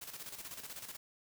white noise with tremolo, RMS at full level -45 dBFS, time 0.01-0.97 s, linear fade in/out 10 ms, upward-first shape square, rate 16 Hz, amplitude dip 60%, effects none

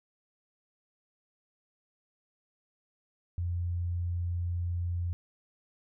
sine tone, 87.2 Hz, F2, 2 cents flat, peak -29 dBFS, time 3.38-5.13 s, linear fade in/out 0 ms, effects none

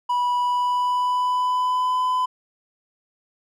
triangle tone with pitch glide, 980 to 1008.7 Hz, B5 to B5, -14 to +36 cents, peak -17 dBFS, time 0.09-2.26 s, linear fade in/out 10 ms, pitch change +50 cents, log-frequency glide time 0.36-2 s, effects none

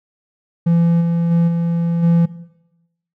triangle tone with level steps, 169 Hz, E3, 43 cents sharp, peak -9 / -12 / -9 / -13 / -8 dBFS, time 0.66-2.26 s, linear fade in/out 10 ms, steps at 1 / 1.3 / 1.47 / 2.02 s, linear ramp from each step 20 ms, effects noise-tail reverb RT60 0.9 s tail -17 dB re dry

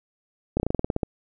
slowing click train, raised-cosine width 2 ms, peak -10 dBFS, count 11, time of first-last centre 0.57-1.032 s, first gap 29 ms, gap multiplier 1.1, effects none

